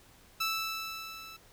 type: tone with level ramp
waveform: 15% pulse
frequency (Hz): 1318.5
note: E6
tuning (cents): 0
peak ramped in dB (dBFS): -22 to -40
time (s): 0.4-1.37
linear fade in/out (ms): 10
effects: pink hiss -59 dBFS RMS until 1.52 s